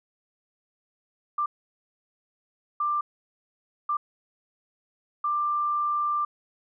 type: tone bursts at uneven times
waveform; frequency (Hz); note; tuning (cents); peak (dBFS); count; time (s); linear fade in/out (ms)
sine; 1185; D6; +15; -23; 4; 1.38-1.46 / 2.8-3.01 / 3.89-3.97 / 5.24-6.25; 5
effects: none